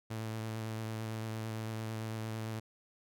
sawtooth tone with vibrato, 110.8 Hz, A2, 13 cents sharp, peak -33 dBFS, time 0.1-2.6 s, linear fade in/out 10 ms, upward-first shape triangle, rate 8.9 Hz, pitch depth 22 cents each way, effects none

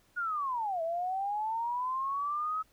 sine linear two-way sweep, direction down then up, 1460 to 645 to 1287 Hz, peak -30 dBFS, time 0.16-2.63 s, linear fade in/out 20 ms, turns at 0.82 s, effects pink hiss -67 dBFS RMS until 2.72 s

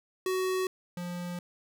square tone pair in turn, 373.2 / 176.13 Hz, F#4 / F3, +15 / +15 cents, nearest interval octave + minor second, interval 1300 cents, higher first, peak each -28 / -35 dBFS, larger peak first, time 0.26-0.67 / 0.97-1.39 s, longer second, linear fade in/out 2 ms, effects none

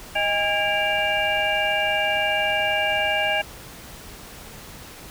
sine tone cluster, 626 / 812 / 1633 / 2338 / 2800 Hz, D#5 / G#5 / G#6 / D7 / F7, +10 / -39 / -30 / -8 / +4 cents, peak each -26 dBFS, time 0.15-3.42 s, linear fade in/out 10 ms, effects pink hiss -41 dBFS RMS until 5.1 s

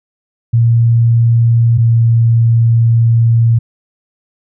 sine tone pair in turn, 116.54 / 115.6 Hz, A#2 / A#2, 0 / -14 cents, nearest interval unison, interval 14 cents, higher first, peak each -6 dBFS, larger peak neither, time 0.53-1.78 / 1.78-3.59 s, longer second, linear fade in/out 10 ms, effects none

